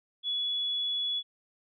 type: tone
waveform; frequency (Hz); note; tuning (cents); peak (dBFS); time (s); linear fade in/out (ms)
sine; 3397; G#7; +38; -28; 0.23-1.23; 50
effects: none